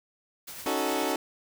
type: noise with tremolo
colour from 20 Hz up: white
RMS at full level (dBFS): -40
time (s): 0.47-1.13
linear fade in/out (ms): 10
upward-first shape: triangle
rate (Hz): 9.8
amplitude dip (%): 35
type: chord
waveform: 20% pulse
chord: D# half-diminished seventh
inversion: third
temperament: equal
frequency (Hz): 277.2 / 311.1 / 370 / 440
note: C#4 / D#4 / F#4 / A4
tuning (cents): 0 / 0 / 0 / 0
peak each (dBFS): -27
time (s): 0.66-1.16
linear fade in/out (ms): 2
effects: none